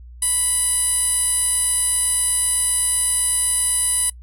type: tone with band-pass filter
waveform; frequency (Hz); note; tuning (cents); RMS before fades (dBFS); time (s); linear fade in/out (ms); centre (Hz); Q
15% pulse; 987.8; B5; 0; -19; 0.22-4.1; 5; 10000; 6
effects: noise-tail reverb RT60 0.1 s tail -24 dB re dry + added 60 Hz sine -37 dBFS peak until 4.22 s